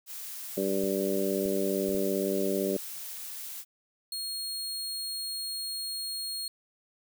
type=noise; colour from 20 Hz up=blue; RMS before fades=-40 dBFS; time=0.06-3.65 s; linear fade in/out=50 ms
type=harmonic tone; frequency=97.6 Hz; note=G2; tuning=7 cents flat; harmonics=2 / 3 / 4 / 5 / 6; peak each=-33 / -34 / -30 / -35 / -33 dBFS; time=0.57-2.77 s; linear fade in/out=5 ms
type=clicks; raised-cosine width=3 ms; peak=-31 dBFS; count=4; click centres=0.838 / 1.458 / 1.891 / 1.948 s
type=tone; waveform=sawtooth; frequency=4275 Hz; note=C8; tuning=36 cents sharp; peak=-30 dBFS; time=4.12-6.48 s; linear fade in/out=2 ms
effects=none